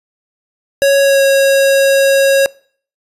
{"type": "tone with pitch glide", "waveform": "square", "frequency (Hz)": [554.4, 547.4], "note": ["C#5", "C#5"], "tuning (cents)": [0, -22], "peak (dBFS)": -8, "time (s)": [0.82, 2.46], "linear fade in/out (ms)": 0, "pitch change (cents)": -22, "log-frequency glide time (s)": [1.02, 1.22], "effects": ["noise-tail reverb RT60 0.5 s tail -24 dB re dry", "resampled to 32000 Hz"]}